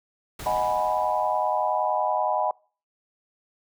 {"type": "noise with exponential decay", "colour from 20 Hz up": "pink", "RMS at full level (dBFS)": -37, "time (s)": [0.39, 2.42], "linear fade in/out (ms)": 5, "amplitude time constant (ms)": 440}
{"type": "chord", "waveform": "sine", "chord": "G# minor seventh", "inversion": "second", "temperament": "equal", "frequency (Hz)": [622.3, 740, 830.6, 987.8], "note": ["D#5", "F#5", "G#5", "B5"], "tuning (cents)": [0, 0, 0, 0], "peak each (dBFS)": -27, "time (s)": [0.46, 2.51], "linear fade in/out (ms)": 2}
{"effects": ["noise-tail reverb RT60 0.4 s tail -25 dB re dry"]}